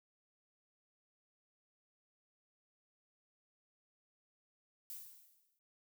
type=noise with exponential decay; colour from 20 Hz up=violet; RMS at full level=-45 dBFS; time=4.9-5.59 s; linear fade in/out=1 ms; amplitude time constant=150 ms; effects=noise-tail reverb RT60 0.2 s tail -26 dB re dry